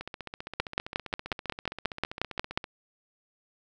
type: two click trains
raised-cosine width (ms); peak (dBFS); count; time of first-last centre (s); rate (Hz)
0.3; -10 / -21; 12 / 41; 0.6-2.575 / 0.01-2.642; 5.57 / 15.2
effects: none